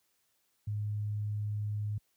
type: tone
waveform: sine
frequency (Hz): 104.7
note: G#2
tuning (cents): +15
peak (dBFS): -31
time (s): 0.67-1.98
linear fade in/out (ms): 5
effects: white hiss -75 dBFS RMS until 2.16 s + high-pass 60 Hz 12 dB/octave